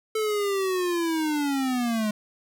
square linear sweep, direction down, 440 to 208.4 Hz, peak -24 dBFS, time 0.15-2.11 s, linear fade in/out 5 ms, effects none

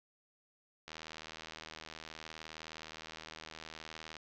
click train, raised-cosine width 0.2 ms, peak -28 dBFS, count 262, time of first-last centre 0.88-4.167 s, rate 79.4 Hz, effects low-pass 6000 Hz 12 dB/octave + 11-bit

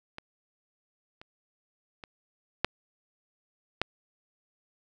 clicks, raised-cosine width 0.3 ms, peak -23 / -30 / -26 / -7 / -9 dBFS, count 5, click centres 0.184 / 1.215 / 2.038 / 2.646 / 3.816 s, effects none

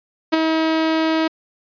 sawtooth tone with ADSR envelope, 320 Hz, D#4, 49 cents sharp, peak -7 dBFS, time 0.32-1.28 s, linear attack 17 ms, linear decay 16 ms, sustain -5 dB, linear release 10 ms, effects resampled to 11025 Hz

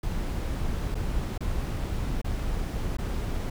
brown noise with dropouts, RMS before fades -29 dBFS, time 0.03-3.5 s, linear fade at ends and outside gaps 5 ms, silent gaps 0.946-0.952 / 1.379-1.406 / 2.216-2.244 / 2.969-2.984 s, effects none

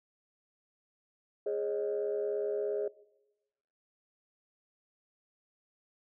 sine chord, Ab suspended fourth, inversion none, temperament equal with one note detuned, 415.3 / 545.2 / 622.3 Hz, Ab4 / Db5 / Eb5, 0 / -29 / 0 cents, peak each -31 / -36 / -37 dBFS, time 1.46-2.88 s, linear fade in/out 5 ms, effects noise-tail reverb RT60 1.0 s tail -21 dB re dry + tanh soft clip ceiling -23 dBFS

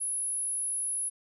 sine tone, 10548 Hz, E9, in tune, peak -29 dBFS, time 0-1.1 s, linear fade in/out 20 ms, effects none

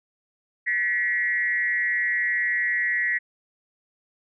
sine tone with frequency modulation, 1925 Hz, B6, 45 cents flat, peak -21 dBFS, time 0.66-3.19 s, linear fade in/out 20 ms, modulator 191 Hz, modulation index 0.73, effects none

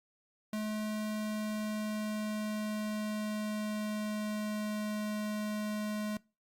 square tone with pitch glide, 213.9 to 211.4 Hz, A3 to G#3, -49 to +31 cents, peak -34 dBFS, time 0.53-6.17 s, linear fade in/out 2 ms, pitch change -20 cents, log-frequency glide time 1.07-5.08 s, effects noise-tail reverb RT60 0.3 s tail -23 dB re dry + Opus 48 kbps

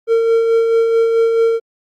triangle tone with tremolo, 456.6 Hz, A#4, 36 cents flat, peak -7 dBFS, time 0.07-1.6 s, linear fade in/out 50 ms, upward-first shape sine, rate 4.6 Hz, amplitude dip 35%, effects Opus 48 kbps

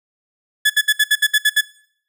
30% pulse tone bursts, 1713 Hz, A6, 47 cents flat, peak -8 dBFS, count 9, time 0.65-1.612 s, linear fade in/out 10 ms, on 50 ms, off 64 ms, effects noise-tail reverb RT60 0.6 s tail -20 dB re dry

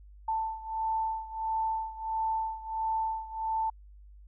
sine beating tone pair, 886 / 887.5 Hz, A5 / A5, +12 / +15 cents, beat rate 1.5 Hz, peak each -31 / -34 dBFS, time 0.28-3.7 s, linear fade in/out 5 ms, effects added 50 Hz sine -49 dBFS peak until 4.27 s

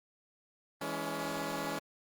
10% pulse chord, C# minor, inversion first, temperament equal with one note detuned, 164.81 / 207.7 / 281.9 Hz, E3 / G#3 / C#4, 0 / 0 / +29 cents, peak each -32 / -33 / -29 dBFS, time 0.81-1.79 s, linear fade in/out 5 ms, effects Opus 32 kbps

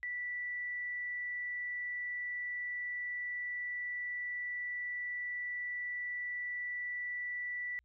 sine tone, 1964 Hz, B6, 10 cents flat, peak -36 dBFS, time 0.03-7.79 s, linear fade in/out 0 ms, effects added 60 Hz sine -70 dBFS peak until 7.84 s

